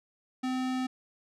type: tone with low-pass filter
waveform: square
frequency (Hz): 256.9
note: C4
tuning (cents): -32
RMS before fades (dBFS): -31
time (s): 0.43-0.87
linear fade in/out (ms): 10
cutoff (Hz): 7600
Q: 0.51
effects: none